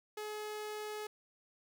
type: tone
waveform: sawtooth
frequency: 424.1 Hz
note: G#4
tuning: 36 cents sharp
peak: -36 dBFS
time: 0.17-1.07 s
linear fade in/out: 5 ms
effects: none